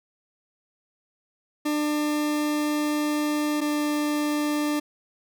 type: tone pair in turn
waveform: 40% pulse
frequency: 298.7 / 297.2 Hz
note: D4 / D4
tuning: +29 / +21 cents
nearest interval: unison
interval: 8 cents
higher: first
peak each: -22 dBFS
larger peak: neither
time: 1.65-3.61 / 3.61-4.8 s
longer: first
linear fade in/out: 10 ms
effects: none